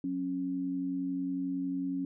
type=tone pair together; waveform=sine; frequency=183.1 / 274.1 Hz; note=F#3 / C#4; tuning=-18 / -19 cents; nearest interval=perfect fifth; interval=699 cents; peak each=-39 / -31 dBFS; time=0.04-2.05 s; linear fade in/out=2 ms; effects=none

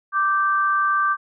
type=tone pair together; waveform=sine; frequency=1174.7 / 1559 Hz; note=D6 / G6; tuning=0 / -10 cents; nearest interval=perfect fourth; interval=490 cents; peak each=-18 / -22 dBFS; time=0.12-1.17 s; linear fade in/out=50 ms; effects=none

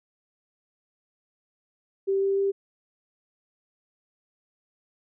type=tone with pitch steps; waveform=sine; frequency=390 / 392.3 / 394.5 Hz; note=G4 / G4 / G4; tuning=-9 / +1 / +11 cents; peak=-21 dBFS; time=2.07-2.52 s; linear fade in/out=20 ms; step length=150 ms; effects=none

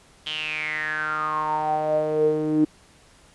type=tone with band-pass filter sweep; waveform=sawtooth; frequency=154.1 Hz; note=D#3; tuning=16 cents flat; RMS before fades=-24 dBFS; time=0.26-2.65 s; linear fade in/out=10 ms; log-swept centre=3200 to 310 Hz; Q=9.9; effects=pink hiss -54 dBFS RMS until 3.34 s + resampled to 24000 Hz

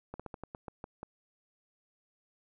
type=slowing click train; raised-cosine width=1 ms; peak=-27 dBFS; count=9; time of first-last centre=0.14-1.031 s; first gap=56 ms; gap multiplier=1.19; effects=none

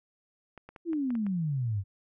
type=clicks; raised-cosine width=0.5 ms; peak=-31 dBFS; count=7; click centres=0.577 / 0.69 / 0.762 / 0.932 / 1.105 / 1.153 / 1.266 s
type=exponential sweep; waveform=sine; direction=down; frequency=349.3 to 93.5 Hz; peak=-27 dBFS; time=0.85-1.84 s; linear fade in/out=50 ms
effects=none

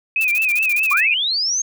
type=tone with vibrato; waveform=sine; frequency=2500 Hz; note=D#7; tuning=8 cents sharp; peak=-15 dBFS; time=0.16-1.14 s; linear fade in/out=2 ms; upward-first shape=triangle; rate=4.8 Hz; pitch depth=120 cents each way
type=noise bursts; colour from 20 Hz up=blue; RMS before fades=-29 dBFS; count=12; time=0.21-1.004 s; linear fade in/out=2 ms; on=35 ms; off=34 ms
type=linear sweep; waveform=sine; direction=up; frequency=1049 to 6510 Hz; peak=-17 dBFS; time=0.91-1.62 s; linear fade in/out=5 ms
effects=none

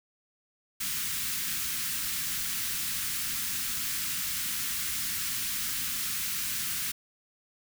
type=band-stop noise; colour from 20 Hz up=white; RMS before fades=-32 dBFS; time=0.8-6.92 s; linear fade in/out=10 ms; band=260 to 1300 Hz; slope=24 dB/octave; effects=none

